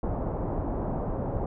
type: low-pass noise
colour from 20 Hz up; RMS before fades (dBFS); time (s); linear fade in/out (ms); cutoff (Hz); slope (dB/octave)
pink; -30; 0.03-1.46; 2; 890; 24
effects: none